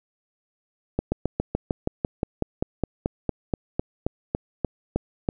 slowing click train, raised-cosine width 2 ms, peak -9 dBFS, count 21, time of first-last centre 0.99-5.289 s, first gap 130 ms, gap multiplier 1.05, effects none

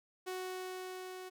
sawtooth tone with level ramp, 370.2 Hz, F#4, 1 cent sharp, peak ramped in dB -34 to -41 dBFS, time 0.26-1.3 s, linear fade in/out 20 ms, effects none

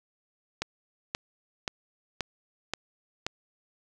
click train, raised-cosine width 0.2 ms, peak -12 dBFS, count 6, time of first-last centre 0.62-3.266 s, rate 1.89 Hz, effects none

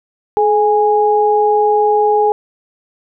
sine tone pair together, 426.3 / 826 Hz, G#4 / G#5, +45 / -10 cents, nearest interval major seventh, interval 1145 cents, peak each -12 dBFS, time 0.37-2.32 s, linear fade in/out 0 ms, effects none

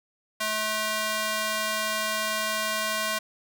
square tone with high-pass filter, 215.7 Hz, A3, 34 cents flat, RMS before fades -28 dBFS, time 0.4-3.19 s, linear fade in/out 10 ms, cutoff 1000 Hz, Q 0.7, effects none

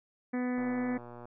harmonic tone, 249 Hz, B3, 14 cents sharp, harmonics 1 / 2 / 3 / 4 / 5 / 6 / 7 / 8 / 9, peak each -30 / -39 / -44 / -49 / -50 / -52 / -46 / -48 / -52 dBFS, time 0.33-0.98 s, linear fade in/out 10 ms
click train, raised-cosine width 1 ms, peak -33 dBFS, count 82, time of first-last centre 0.58-1.255 s, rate 120 Hz
effects none

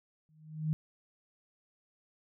sine tone with exponential growth, 155.56 Hz, D#3, in tune, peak -25 dBFS, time 0.29-0.73 s, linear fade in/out 0 ms, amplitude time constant 95 ms, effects none

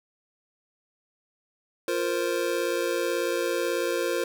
square chord, F suspended fourth, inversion none, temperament just, 349.2 / 465.6 / 523.8 Hz, F4 / Bb4 / C5, 0 / -2 / +2 cents, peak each -30 dBFS, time 1.88-4.24 s, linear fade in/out 2 ms, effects none

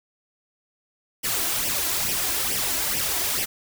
white noise with flanger, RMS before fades -25 dBFS, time 1.23-3.46 s, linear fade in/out 20 ms, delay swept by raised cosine 0.36 to 3.06 ms, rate 2.3 Hz, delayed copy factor +0.65, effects none

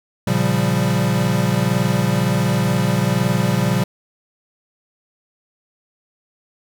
square chord, G half-diminished seventh, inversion first, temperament equal, 116.54 / 138.59 / 174.61 / 196 Hz, Bb2 / Db3 / F3 / G3, 0 / 0 / 0 / 0 cents, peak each -22 dBFS, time 0.27-3.84 s, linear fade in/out 5 ms, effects none

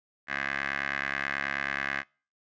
15% pulse tone with band-pass filter, 69.3 Hz, C#2, in tune, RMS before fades -32 dBFS, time 0.27-2.04 s, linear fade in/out 50 ms, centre 1800 Hz, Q 4.7, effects noise-tail reverb RT60 0.4 s tail -26 dB re dry + resampled to 16000 Hz

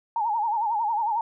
sine tone with vibrato, 880 Hz, A5, in tune, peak -22 dBFS, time 0.16-1.21 s, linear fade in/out 2 ms, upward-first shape sine, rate 11 Hz, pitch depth 120 cents each way, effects none

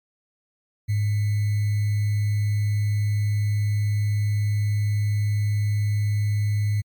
sine tone with sample-and-hold, 104.1 Hz, G#2, 5 cents sharp, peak -19 dBFS, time 0.88-6.82 s, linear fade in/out 20 ms, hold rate 2100 Hz, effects MP3 96 kbps

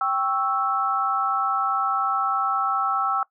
sine chord, C# diminished, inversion second, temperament equal, 784 / 1108.7 / 1318.5 Hz, G5 / C#6 / E6, 0 / 0 / 0 cents, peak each -26 / -28 / -22 dBFS, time 0.01-3.23 s, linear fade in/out 2 ms, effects noise-tail reverb RT60 0.1 s tail -21 dB re dry

